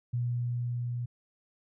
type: tone with level ramp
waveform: sine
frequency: 121.1 Hz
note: B2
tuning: 34 cents flat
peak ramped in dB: -27 to -31 dBFS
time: 0.13-1.06 s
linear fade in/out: 10 ms
effects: none